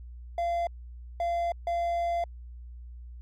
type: tone bursts at uneven times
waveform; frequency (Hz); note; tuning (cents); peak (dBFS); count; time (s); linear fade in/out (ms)
triangle; 687; F5; -29; -24; 3; 0.38-0.67 / 1.2-1.52 / 1.67-2.24; 2
effects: added 60 Hz sine -41 dBFS peak until 3.21 s